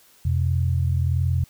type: tone pair together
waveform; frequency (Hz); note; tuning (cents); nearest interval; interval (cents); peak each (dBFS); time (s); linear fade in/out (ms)
sine; 86.4 / 127.78; F2 / C3; -18 / -41; perfect fifth; 677; -20 / -23; 0.25-1.44; 5
effects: white hiss -55 dBFS RMS until 1.49 s